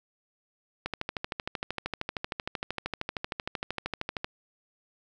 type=click train; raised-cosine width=0.3 ms; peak=-15 dBFS; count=45; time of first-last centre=0.86-4.245 s; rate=13 Hz; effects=none